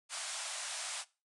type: band-pass noise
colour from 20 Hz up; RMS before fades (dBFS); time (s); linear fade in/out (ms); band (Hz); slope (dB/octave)
white; -41; 0.09-1.05; 50; 580 to 9900; 96
effects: noise-tail reverb RT60 0.3 s tail -20 dB re dry